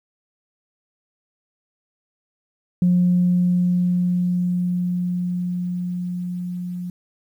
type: tone with level ramp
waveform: sine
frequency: 178.4 Hz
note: F3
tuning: 37 cents sharp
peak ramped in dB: -12 to -26 dBFS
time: 2.82-6.9 s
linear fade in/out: 2 ms
effects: tanh soft clip ceiling -9 dBFS + 9-bit